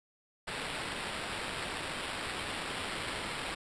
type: noise with sample-and-hold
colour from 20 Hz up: violet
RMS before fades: -38 dBFS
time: 0.47-3.55 s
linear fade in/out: 10 ms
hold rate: 6300 Hz
effects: resampled to 22050 Hz